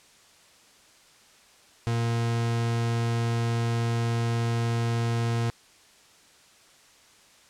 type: tone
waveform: 40% pulse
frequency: 116.54 Hz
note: A#2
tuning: in tune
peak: -23 dBFS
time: 1.87-5.5 s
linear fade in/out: 0 ms
effects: white hiss -56 dBFS RMS until 7.49 s + low-pass 8000 Hz 12 dB/octave